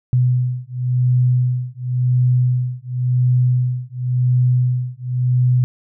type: beating tone pair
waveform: sine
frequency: 124.7 / 125.63 Hz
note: B2 / B2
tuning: +17 / +30 cents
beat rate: 0.93 Hz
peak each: -17 dBFS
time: 0.13-5.64 s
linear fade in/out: 0 ms
effects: none